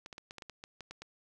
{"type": "clicks", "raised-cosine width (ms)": 0.2, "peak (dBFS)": -28, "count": 11, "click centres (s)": [0.061, 0.128, 0.181, 0.309, 0.383, 0.422, 0.497, 0.639, 0.807, 0.91, 1.02], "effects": []}